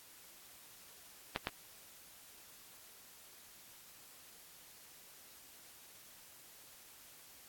clicks, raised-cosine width 0.3 ms, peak -18 / -19 dBFS, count 2, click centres 1.361 / 1.471 s, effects white hiss -58 dBFS RMS until 7.48 s + AAC 64 kbps

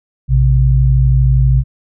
sine tone pair together, 58.3 / 130.81 Hz, A#1 / C3, +1 / 0 cents, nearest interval octave + major second, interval 1399 cents, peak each -10 dBFS, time 0.28-1.64 s, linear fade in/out 50 ms, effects none

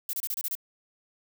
violet noise bursts, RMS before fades -31 dBFS, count 7, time 0.09-0.552 s, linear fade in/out 2 ms, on 42 ms, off 28 ms, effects none

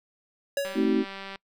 square tone with exponential decay, 560 Hz, C#5, 18 cents sharp, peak -23 dBFS, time 0.57-0.98 s, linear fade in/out 2 ms, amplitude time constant 89 ms
click train, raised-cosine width 0.3 ms, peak -23 dBFS, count 139, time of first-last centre 0.65-1.358 s, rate 195 Hz
sine chord, A diminished seventh, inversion none, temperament just, 220 / 264 / 316.8 / 380.2 Hz, A3 / C4 / Eb4 / Gb4, 0 / +16 / +31 / +47 cents, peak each -26 dBFS, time 0.74-1.05 s, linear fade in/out 50 ms
effects noise-tail reverb RT60 0.1 s tail -25 dB re dry

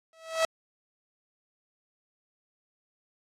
sawtooth tone with exponential growth, 649 Hz, E5, 27 cents flat, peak -16 dBFS, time 0.13-0.45 s, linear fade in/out 1 ms, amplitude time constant 69 ms, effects low-pass 9000 Hz 12 dB/octave + AAC 64 kbps

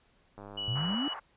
click train, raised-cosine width 1 ms, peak -32 dBFS, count 58, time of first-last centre 0.38-0.944 s, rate 101 Hz
sine tone, 2938 Hz, F#7, 13 cents flat, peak -33 dBFS, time 0.57-1.14 s, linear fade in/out 10 ms
sine exponential sweep, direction up, 109.2 to 304.3 Hz, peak -30 dBFS, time 0.68-1.08 s, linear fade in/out 0 ms
pink band-pass noise, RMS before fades -42 dBFS, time 0.75-1.2 s, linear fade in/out 10 ms, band 750 to 1500 Hz, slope 24 dB/octave
effects pink hiss -67 dBFS RMS until 1.36 s + resampled to 8000 Hz

